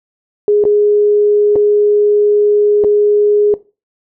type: tone with dropouts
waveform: sine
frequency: 415.3 Hz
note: G#4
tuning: in tune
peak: -7 dBFS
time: 0.48-3.54 s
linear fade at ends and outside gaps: 1 ms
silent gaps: 0.639-0.652 / 1.557-1.561 / 2.839-2.845 s
effects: noise-tail reverb RT60 0.3 s tail -18 dB re dry